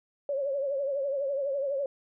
sine tone with vibrato, 554.4 Hz, C#5, in tune, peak -27 dBFS, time 0.29-1.86 s, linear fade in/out 2 ms, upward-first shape triangle, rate 12 Hz, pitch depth 91 cents each way, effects none

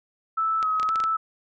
sine tone with vibrato, 1294 Hz, E6, 32 cents flat, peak -21 dBFS, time 0.37-1.17 s, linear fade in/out 10 ms, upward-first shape square, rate 1.9 Hz, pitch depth 27 cents each way
clicks, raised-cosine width 0.2 ms, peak -17 dBFS, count 7, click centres 0.628 / 0.798 / 0.83 / 0.89 / 0.958 / 1.002 / 1.039 s
effects none

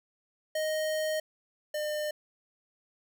square tone pair in turn, 622.3 / 603.5 Hz, D#5 / D5, 0 / +47 cents, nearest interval minor second, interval 53 cents, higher first, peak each -29 / -31 dBFS, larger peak first, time 0.55-1.2 / 1.74-2.11 s, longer first, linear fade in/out 5 ms, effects none

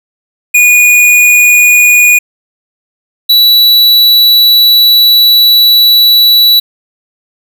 square tone pair in turn, 2454 / 3940 Hz, D#7 / B7, -25 / -5 cents, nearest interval minor sixth, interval 820 cents, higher second, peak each -3 dBFS, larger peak neither, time 0.54-2.19 / 3.29-6.6 s, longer second, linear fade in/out 10 ms, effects none

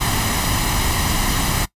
pink noise with comb filter, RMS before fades -19 dBFS, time 0-1.66 s, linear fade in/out 20 ms, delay 1 ms, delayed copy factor +0.55, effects noise-tail reverb RT60 0.1 s tail -19 dB re dry + resampled to 32000 Hz

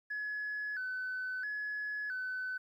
sine tone with vibrato, 1600 Hz, G6, 35 cents sharp, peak -34 dBFS, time 0.1-2.58 s, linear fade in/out 10 ms, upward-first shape square, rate 0.75 Hz, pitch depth 100 cents each way, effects tanh soft clip ceiling -32 dBFS + 12-bit

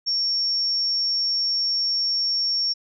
sine tone, 5490 Hz, F8, 31 cents flat, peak -20 dBFS, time 0.06-2.74 s, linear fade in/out 20 ms, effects none

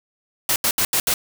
white noise bursts at uneven times, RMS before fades -19 dBFS, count 5, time 0.49-0.56 / 0.64-0.71 / 0.78-0.85 / 0.93-1 / 1.07-1.14 s, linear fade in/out 2 ms, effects none

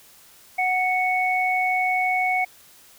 sine tone pair together, 739.3 / 2217 Hz, F#5 / C#7, -2 / 0 cents, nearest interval octave + perfect fifth, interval 1902 cents, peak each -22 / -22 dBFS, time 0.58-2.45 s, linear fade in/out 10 ms, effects white hiss -51 dBFS RMS until 2.98 s

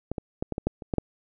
clicks, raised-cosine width 2 ms, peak -16 / -17 / -14 / -16 / -16 / -10 / -25 / -13 / -9 dBFS, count 9, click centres 0.116 / 0.182 / 0.425 / 0.523 / 0.581 / 0.67 / 0.822 / 0.938 / 0.983 s, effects none

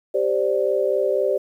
sine chord, G suspended fourth, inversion none, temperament equal, 392 / 523.3 / 587.3 Hz, G4 / C5 / D5, 0 / 0 / 0 cents, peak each -22 dBFS, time 0.14-1.38 s, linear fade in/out 10 ms, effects 9-bit

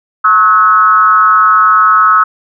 sine tone with frequency modulation, 1285 Hz, E6, 45 cents flat, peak -4 dBFS, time 0.24-2.24 s, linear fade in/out 10 ms, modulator 191 Hz, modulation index 0.73, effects none

